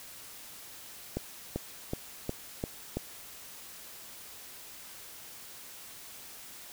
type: accelerating click train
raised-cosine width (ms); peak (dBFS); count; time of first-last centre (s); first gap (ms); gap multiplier
2; -18; 6; 1.17-2.97; 390; 0.96
effects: white hiss -48 dBFS RMS until 6.72 s